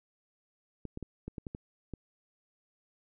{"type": "clicks", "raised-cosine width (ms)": 3, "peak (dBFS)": -26, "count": 8, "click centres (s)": [0.853, 0.974, 1.027, 1.28, 1.382, 1.468, 1.549, 1.937], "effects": []}